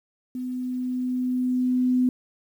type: tone with level ramp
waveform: sine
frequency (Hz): 252.1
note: B3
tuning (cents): +36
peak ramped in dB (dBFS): -28 to -17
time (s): 0.35-2.09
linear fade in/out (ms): 2
effects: 9-bit